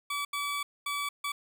20% pulse tone bursts at uneven times, 1147 Hz, D6, 41 cents flat, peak -26 dBFS, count 4, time 0.1-0.25 / 0.33-0.63 / 0.86-1.09 / 1.24-1.32 s, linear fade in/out 5 ms, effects 11-bit

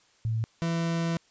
sine / 40% pulse tone pair in turn, 112 / 166.99 Hz, A2 / E3, +31 / +23 cents, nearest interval perfect fifth, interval 692 cents, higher second, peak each -25 dBFS, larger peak neither, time 0.25-0.44 / 0.62-1.17 s, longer second, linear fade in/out 0 ms, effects white hiss -63 dBFS RMS until 1.3 s + resampled to 16000 Hz

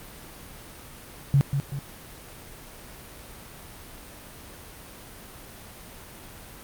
sine tone with echo, 139.3 Hz, C#3, 9 cents sharp, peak -15 dBFS, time 1.34-1.41 s, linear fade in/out 0 ms, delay 190 ms, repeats 2, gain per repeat -7 dB, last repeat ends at 1.79 s, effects pink hiss -44 dBFS RMS until 6.63 s + Opus 32 kbps

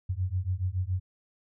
sine beating tone pair, 88.9 / 96 Hz, F2 / G2, +31 / -36 cents, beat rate 7.1 Hz, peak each -30 dBFS, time 0.09-1 s, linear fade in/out 10 ms, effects none

